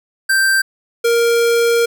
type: tone pair in turn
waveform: square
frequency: 1568 / 467.5 Hz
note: G6 / A#4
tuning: 0 / +5 cents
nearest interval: octave + major sixth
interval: 2095 cents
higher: first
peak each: -12 dBFS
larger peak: neither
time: 0.29-0.62 / 1.04-1.86 s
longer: second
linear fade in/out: 10 ms
effects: none